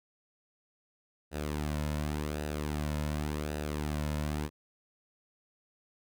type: tone with flanger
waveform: sawtooth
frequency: 75 Hz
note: D2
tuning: 37 cents sharp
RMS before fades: -34 dBFS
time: 1.31-4.5 s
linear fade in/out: 50 ms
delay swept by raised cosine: 0.9 to 2.6 ms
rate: 0.89 Hz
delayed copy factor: -0.55
effects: none